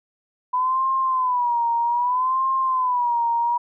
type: tone with vibrato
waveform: sine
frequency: 995 Hz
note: B5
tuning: 13 cents sharp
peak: -18 dBFS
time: 0.53-3.58 s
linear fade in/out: 10 ms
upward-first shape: sine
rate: 0.63 Hz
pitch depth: 110 cents each way
effects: none